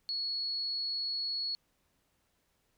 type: tone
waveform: sine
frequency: 4363 Hz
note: C#8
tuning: 28 cents flat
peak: -32 dBFS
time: 0.09-1.55 s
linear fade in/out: 0 ms
effects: pink hiss -75 dBFS RMS until 2.77 s